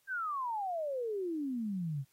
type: exponential sweep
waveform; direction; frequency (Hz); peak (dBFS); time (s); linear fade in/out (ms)
sine; down; 1612 to 130.81; -33; 0.07-2.05; 50
effects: white hiss -72 dBFS RMS until 2.12 s + AAC 48 kbps